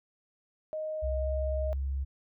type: tone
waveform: sine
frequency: 622.3 Hz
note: D#5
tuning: in tune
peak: -32 dBFS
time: 0.73-1.73 s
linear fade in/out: 0 ms
type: tone with pitch glide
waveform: sine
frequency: 66.1 to 67.92 Hz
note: C2 to C#2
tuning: +18 to -35 cents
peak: -29 dBFS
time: 1.02-2.05 s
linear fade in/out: 20 ms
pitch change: +47 cents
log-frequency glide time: 1.18-1.28 s
effects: none